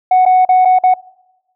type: tone with dropouts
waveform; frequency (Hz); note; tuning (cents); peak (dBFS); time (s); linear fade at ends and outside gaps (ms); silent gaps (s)
sine; 740; F#5; 0; -4; 0.11-0.94; 5; 0.253-0.261 / 0.451-0.49 / 0.65-0.654 / 0.788-0.836
effects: noise-tail reverb RT60 1.0 s tail -24 dB re dry + tanh soft clip ceiling -4 dBFS